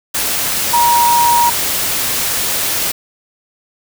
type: tone in noise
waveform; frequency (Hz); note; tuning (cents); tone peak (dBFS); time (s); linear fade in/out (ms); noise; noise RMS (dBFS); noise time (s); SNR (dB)
sine; 949; A#5; +31; -9; 0.73-1.5; 10; white; -17; 0.14-2.92; +5
effects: none